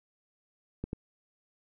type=clicks; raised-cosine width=3 ms; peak=-21 dBFS; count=2; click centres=0.84 / 0.931 s; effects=none